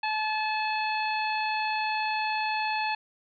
harmonic tone, 863 Hz, A5, 34 cents flat, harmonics 1 / 2 / 3 / 4 / 5, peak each -28 / -35 / -32 / -43 / -38 dBFS, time 0.03-2.95 s, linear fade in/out 5 ms, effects none

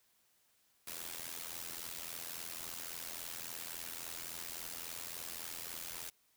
white noise with amplitude modulation, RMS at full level -41 dBFS, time 0.87-6.1 s, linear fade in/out 5 ms, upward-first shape sine, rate 83.6 Hz, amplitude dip 85%, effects white hiss -73 dBFS RMS until 6.36 s

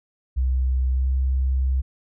sine tone with pitch glide, 64.2 to 65.47 Hz, C2 to C2, -32 to +2 cents, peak -18 dBFS, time 0.36-1.82 s, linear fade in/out 20 ms, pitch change +34 cents, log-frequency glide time 0.92-1.08 s, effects none

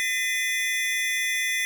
square tone cluster, 1820 / 2023 / 2465 / 3464 Hz, A#6 / B6 / D#7 / A7, -42 / +41 / -17 / -28 cents, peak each -34 / -26 / -33 / -33 dBFS, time 0-1.65 s, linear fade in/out 0 ms, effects none

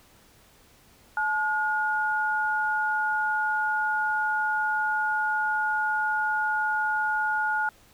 sine tone pair together, 860.4 / 1435 Hz, A5 / F6, -39 / +47 cents, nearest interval major sixth, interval 886 cents, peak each -27 / -25 dBFS, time 1.17-7.69 s, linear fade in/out 2 ms, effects pink hiss -57 dBFS RMS until 7.93 s

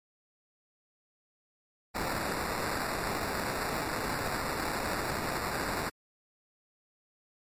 white noise with sample-and-hold, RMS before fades -33 dBFS, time 1.94-5.9 s, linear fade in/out 20 ms, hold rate 3150 Hz, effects MP3 64 kbps

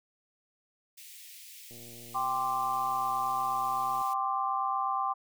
white high-pass noise, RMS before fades -49 dBFS, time 0.97-4.14 s, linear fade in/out 10 ms, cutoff 2000 Hz, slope 48 dB/octave
click train, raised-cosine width 2 ms, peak -40 dBFS, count 273, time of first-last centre 1.71-4.015 s, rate 118 Hz
sine chord, G suspended fourth, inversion none, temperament equal, 784 / 1046.5 / 1174.7 Hz, G5 / C6 / D6, 0 / 0 / 0 cents, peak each -32 dBFS, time 2.14-5.14 s, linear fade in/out 20 ms
effects none

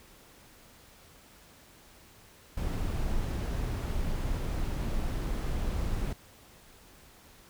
brown noise, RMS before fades -31 dBFS, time 2.57-6.13 s, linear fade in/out 5 ms, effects pink hiss -56 dBFS RMS until 7.49 s

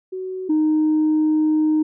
sine tone pair in turn, 373.7 / 309.3 Hz, F#4 / D#4, +17 / -10 cents, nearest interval minor third, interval 327 cents, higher first, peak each -25 / -13 dBFS, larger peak second, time 0.12-0.49 / 0.49-1.83 s, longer second, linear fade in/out 10 ms, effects tanh soft clip ceiling -12 dBFS

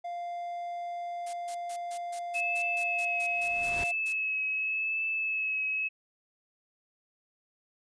triangle tone, 697 Hz, F5, 4 cents flat, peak -32 dBFS, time 0.04-3.92 s, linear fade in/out 10 ms
blue noise bursts, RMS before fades -41 dBFS, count 14, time 1.26-4.13 s, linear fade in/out 10 ms, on 75 ms, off 140 ms
sine tone with vibrato, 2594 Hz, E7, 28 cents flat, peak -28 dBFS, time 2.34-5.89 s, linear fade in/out 20 ms, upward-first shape triangle, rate 0.83 Hz, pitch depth 27 cents each way
pink noise with exponential growth, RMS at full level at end -36 dBFS, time 3.1-3.84 s, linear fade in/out 5 ms, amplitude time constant 160 ms
effects resampled to 22050 Hz

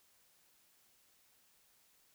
silence, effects white hiss -70 dBFS RMS until 2.14 s

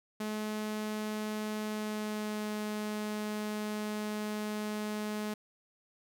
sawtooth tone with pitch glide, 213.7 to 211.7 Hz, G#3 to G#3, +50 to +33 cents, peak -30 dBFS, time 0.2-5.34 s, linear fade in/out 5 ms, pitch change -17 cents, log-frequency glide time 1.65-2.52 s, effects none

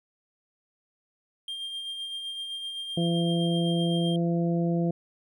triangle tone with tremolo, 3197 Hz, G7, 33 cents sharp, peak -30 dBFS, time 1.48-4.16 s, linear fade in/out 2 ms, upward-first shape sine, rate 7.8 Hz, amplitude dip 35%
harmonic tone, 170 Hz, F3, 46 cents flat, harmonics 1 / 2 / 3 / 4, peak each -24 / -30 / -34 / -36 dBFS, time 2.97-4.91 s, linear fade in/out 5 ms
effects none

